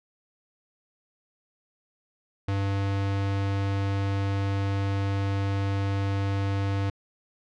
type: tone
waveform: square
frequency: 98.7 Hz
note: G2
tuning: 12 cents sharp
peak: -25 dBFS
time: 2.48-6.9 s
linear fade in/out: 5 ms
effects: low-pass 4000 Hz 12 dB/octave